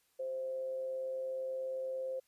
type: tone with amplitude modulation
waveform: sine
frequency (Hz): 523.3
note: C5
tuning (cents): 0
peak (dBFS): -34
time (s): 0.19-2.2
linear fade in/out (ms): 10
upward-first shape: sine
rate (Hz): 138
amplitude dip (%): 30
effects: white hiss -74 dBFS RMS until 2.27 s + resampled to 32000 Hz